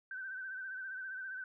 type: tone with vibrato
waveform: sine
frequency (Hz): 1538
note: G6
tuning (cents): -33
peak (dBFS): -40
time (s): 0.11-1.44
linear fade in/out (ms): 2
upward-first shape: sine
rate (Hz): 15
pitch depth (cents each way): 51
effects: none